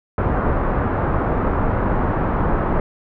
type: low-pass noise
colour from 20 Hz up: pink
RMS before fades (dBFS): -19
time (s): 0.18-2.8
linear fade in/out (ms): 2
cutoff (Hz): 1400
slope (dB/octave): 24
effects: none